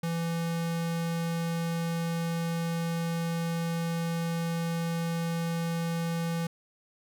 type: tone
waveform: square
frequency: 167.2 Hz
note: E3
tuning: 25 cents sharp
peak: -29 dBFS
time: 0.03-6.47 s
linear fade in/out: 5 ms
effects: none